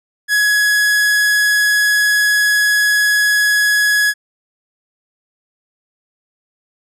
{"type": "tone with vibrato", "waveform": "45% pulse", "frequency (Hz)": 1681, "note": "G#6", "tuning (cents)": 20, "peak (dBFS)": -11, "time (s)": [0.28, 4.14], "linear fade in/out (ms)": 50, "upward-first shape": "square", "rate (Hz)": 20, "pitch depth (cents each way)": 11, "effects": ["resampled to 32000 Hz"]}